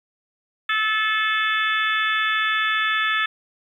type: harmonic tone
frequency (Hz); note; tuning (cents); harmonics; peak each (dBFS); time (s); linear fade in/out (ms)
434.7; A4; -21; 3 / 4 / 5 / 6 / 7 / 8; -24 / -22 / -29 / -29 / -35 / -28; 0.69-3.26; 5
effects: 9-bit